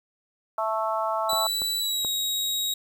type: harmonic tone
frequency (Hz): 220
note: A3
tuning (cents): 0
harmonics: 3 / 4 / 5 / 6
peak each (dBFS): -28 / -29 / -30 / -31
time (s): 0.58-1.47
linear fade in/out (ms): 2
type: tone with pitch glide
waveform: sawtooth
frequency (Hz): 3951 to 3801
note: B7 to A#7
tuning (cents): 0 to +33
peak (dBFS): -22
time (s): 1.29-2.74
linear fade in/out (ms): 5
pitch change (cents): -67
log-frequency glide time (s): 1.79-2.08
type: clicks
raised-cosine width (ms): 1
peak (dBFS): -22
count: 3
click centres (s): 1.332 / 1.619 / 2.048
effects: 9-bit